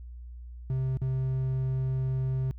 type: tone with dropouts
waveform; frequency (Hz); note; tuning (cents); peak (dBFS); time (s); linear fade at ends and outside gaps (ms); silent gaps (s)
triangle; 130.9; C3; +1; -24; 0.7-2.51; 0; 0.971-1.017
effects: added 60 Hz sine -40 dBFS peak until 2.58 s